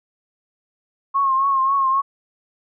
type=tone with vibrato; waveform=sine; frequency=1083 Hz; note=C#6; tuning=41 cents flat; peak=-15 dBFS; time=1.14-2.02 s; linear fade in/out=20 ms; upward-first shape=triangle; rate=3.7 Hz; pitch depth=57 cents each way; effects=none